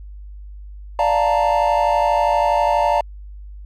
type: chord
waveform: triangle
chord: Bb major seventh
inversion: first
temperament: equal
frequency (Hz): 587.3 / 698.5 / 880 / 932.3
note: D5 / F5 / A5 / Bb5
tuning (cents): 0 / 0 / 0 / 0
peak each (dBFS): -18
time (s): 0.99-3.01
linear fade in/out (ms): 2
effects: added 50 Hz sine -33 dBFS peak until 3.65 s